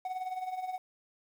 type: tone with tremolo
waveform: triangle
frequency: 743 Hz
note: F#5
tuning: 7 cents sharp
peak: -29 dBFS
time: 0.05-0.78 s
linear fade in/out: 2 ms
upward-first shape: triangle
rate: 19 Hz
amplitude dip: 75%
effects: 10-bit